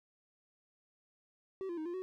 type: tone with pitch steps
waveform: triangle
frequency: 382.7 / 344 / 313 / 347.6 / 373.1 Hz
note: G4 / F4 / D#4 / F4 / F#4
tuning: -42 / -26 / +10 / -8 / +14 cents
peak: -35 dBFS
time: 1.61-2.02 s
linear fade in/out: 0 ms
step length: 82 ms
effects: none